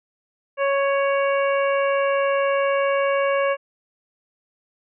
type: harmonic tone with a mistuned harmonic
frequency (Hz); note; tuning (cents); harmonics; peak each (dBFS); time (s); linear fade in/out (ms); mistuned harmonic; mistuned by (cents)
554.4; C#5; 0; 1 / 2 / 3 / 4 / 5; -19 / -25 / -29 / -31 / -33; 0.57-3.57; 50; 4; +25
effects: none